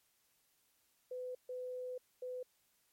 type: tone bursts at uneven times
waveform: sine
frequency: 503 Hz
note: B4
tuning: 32 cents sharp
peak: -40 dBFS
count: 3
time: 1.11-1.35 / 1.49-1.98 / 2.22-2.43 s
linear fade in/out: 5 ms
effects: white hiss -75 dBFS RMS until 2.92 s + MP3 64 kbps